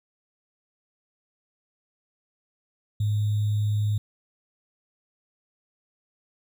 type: tone with sample-and-hold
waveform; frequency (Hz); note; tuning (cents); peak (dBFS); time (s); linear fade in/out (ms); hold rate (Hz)
sine; 104.9; G#2; +18; -21; 3-3.98; 5; 3675
effects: none